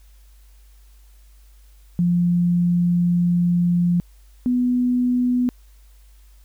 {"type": "tone pair in turn", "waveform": "sine", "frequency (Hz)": [174.61, 247.7], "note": ["F3", "B3"], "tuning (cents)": [0, 5], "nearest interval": "tritone", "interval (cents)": 605, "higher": "second", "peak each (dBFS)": [-15, -16], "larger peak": "first", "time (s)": [[1.99, 4], [4.46, 5.49]], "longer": "first", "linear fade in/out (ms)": 0, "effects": ["added 50 Hz sine -46 dBFS peak until 6.44 s", "white hiss -60 dBFS RMS until 6.44 s"]}